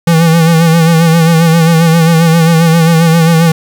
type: tone with vibrato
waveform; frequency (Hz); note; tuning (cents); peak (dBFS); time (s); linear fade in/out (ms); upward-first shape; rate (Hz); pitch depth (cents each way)
square; 164.81; E3; 0; -5; 0.07-3.52; 5; sine; 7.5; 52
effects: 7-bit